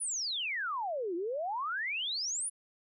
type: exponential two-way sweep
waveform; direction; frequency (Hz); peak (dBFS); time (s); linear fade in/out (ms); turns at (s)
sine; down then up; 10290 to 329.6 to 10290; -32; 0-2.5; 20; 1.15
effects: none